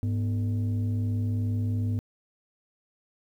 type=tone pair together; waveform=sine; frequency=102.81 / 245.8 Hz; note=G#2 / B3; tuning=-17 / -8 cents; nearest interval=octave + minor third; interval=1509 cents; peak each=-23 / -30 dBFS; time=0.03-1.99 s; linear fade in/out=0 ms; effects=tanh soft clip ceiling -22 dBFS + 10-bit